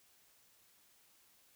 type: silence
effects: white hiss -68 dBFS RMS until 1.55 s